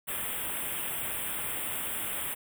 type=band-stop noise; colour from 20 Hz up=white; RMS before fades=-34 dBFS; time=0.07-2.35 s; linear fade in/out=20 ms; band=3500 to 8000 Hz; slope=96 dB/octave; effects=none